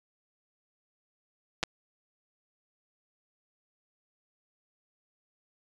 clicks, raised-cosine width 0.2 ms, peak -11 dBFS, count 2, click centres 1.63 / 1.636 s, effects resampled to 24000 Hz

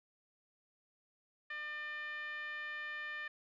10% pulse tone with band-pass filter, 600 Hz, D5, 37 cents sharp, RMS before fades -43 dBFS, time 1.5-3.28 s, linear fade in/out 5 ms, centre 1800 Hz, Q 3.8, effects resampled to 16000 Hz

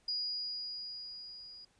sine tone with level ramp, 4891 Hz, D#8, 31 cents flat, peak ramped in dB -32 to -49 dBFS, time 0.08-1.65 s, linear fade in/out 5 ms, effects pink hiss -70 dBFS RMS until 1.79 s + resampled to 22050 Hz

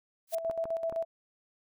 blue noise with exponential growth, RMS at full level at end -34 dBFS, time 0.27-0.35 s, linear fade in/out 5 ms, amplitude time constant 17 ms
sine tone with tremolo, 659.3 Hz, E5, in tune, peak -28 dBFS, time 0.32-1.05 s, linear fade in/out 20 ms, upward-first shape square, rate 7.8 Hz, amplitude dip 60%
clicks, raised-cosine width 1 ms, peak -27 dBFS, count 3, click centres 0.498 / 0.655 / 0.925 s
effects none

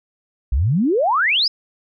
sine exponential sweep, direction up, 55.1 to 5274 Hz, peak -14 dBFS, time 0.52-1.48 s, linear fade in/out 5 ms, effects none

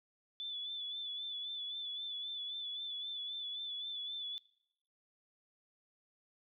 sine tone with vibrato, 3474 Hz, A7, 23 cents flat, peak -39 dBFS, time 0.4-4.38 s, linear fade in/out 0 ms, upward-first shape sine, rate 3.8 Hz, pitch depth 43 cents each way, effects noise-tail reverb RT60 0.8 s tail -23 dB re dry

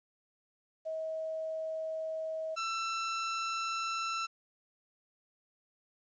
sine / sawtooth tone pair in turn, 638 / 1336.7 Hz, D#5 / E6, +43 / +24 cents, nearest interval octave + minor second, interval 1281 cents, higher second, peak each -34 / -29 dBFS, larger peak second, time 0.85-2.56 / 2.56-4.27 s, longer neither, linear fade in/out 20 ms, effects resampled to 16000 Hz + 11-bit

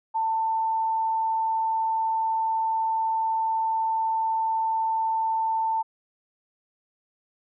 sine tone, 892 Hz, A5, 23 cents sharp, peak -22 dBFS, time 0.14-5.83 s, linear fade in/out 20 ms, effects none

